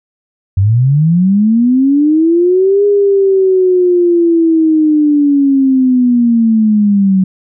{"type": "linear two-way sweep", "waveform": "sine", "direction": "up then down", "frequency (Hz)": [91.6, 410, 186.4], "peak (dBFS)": -6, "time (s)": [0.57, 7.24], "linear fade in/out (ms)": 5, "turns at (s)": 2.85, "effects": []}